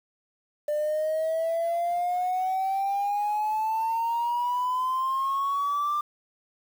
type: exponential sweep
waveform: sine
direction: up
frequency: 593 to 1192 Hz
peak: -22 dBFS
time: 0.68-6.01 s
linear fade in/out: 5 ms
effects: tanh soft clip ceiling -22 dBFS + 8-bit